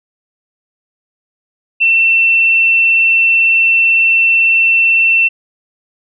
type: tone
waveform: sine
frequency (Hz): 2691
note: E7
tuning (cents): +35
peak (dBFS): -7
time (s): 1.8-5.29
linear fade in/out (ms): 20
effects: none